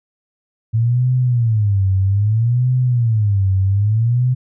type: tone with vibrato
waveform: sine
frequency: 110.1 Hz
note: A2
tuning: 2 cents sharp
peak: -12 dBFS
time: 0.73-4.35 s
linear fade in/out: 20 ms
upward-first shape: sine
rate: 0.62 Hz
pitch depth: 250 cents each way
effects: none